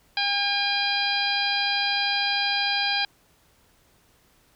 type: harmonic tone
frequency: 807 Hz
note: G#5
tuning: 50 cents flat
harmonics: 1 / 2 / 3 / 4 / 5 / 6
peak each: -29 / -29 / -29 / -29 / -29 / -29 dBFS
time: 0.17-3.05 s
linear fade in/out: 2 ms
effects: pink hiss -61 dBFS RMS until 4.55 s